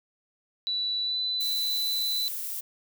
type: tone with pitch glide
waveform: sine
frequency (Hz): 3951 to 3997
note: B7 to B7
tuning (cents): 0 to +20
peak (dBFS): -26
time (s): 0.67-2.28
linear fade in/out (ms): 0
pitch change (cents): +20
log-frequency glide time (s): 1.03-1.18
type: noise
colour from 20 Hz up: violet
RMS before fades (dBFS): -34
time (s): 1.4-2.61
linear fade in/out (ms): 10
effects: none